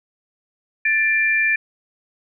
sine tone pair together, 1760 / 2373 Hz, A6 / D7, 0 / +17 cents, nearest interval perfect fourth, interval 517 cents, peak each -18 dBFS, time 0.85-1.56 s, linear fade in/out 5 ms, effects none

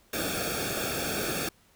pink noise with comb filter, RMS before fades -31 dBFS, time 0.13-1.49 s, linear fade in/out 5 ms, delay 1 ms, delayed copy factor -1, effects pink hiss -62 dBFS RMS until 1.75 s

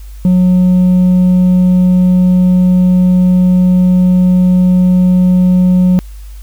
triangle tone with hard clipping, 182 Hz, F#3, 28 cents flat, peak -4 dBFS, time 0.25-5.99 s, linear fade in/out 0 ms, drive 1 dB, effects added 50 Hz sine -26 dBFS peak until 6.42 s + white hiss -45 dBFS RMS until 6.42 s

